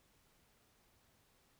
silence, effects pink hiss -72 dBFS RMS until 1.59 s

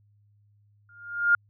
sine tone with exponential growth, 1411 Hz, F6, 17 cents sharp, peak -14 dBFS, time 0.89-1.35 s, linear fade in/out 2 ms, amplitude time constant 100 ms, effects added 103 Hz sine -59 dBFS peak until 1.49 s

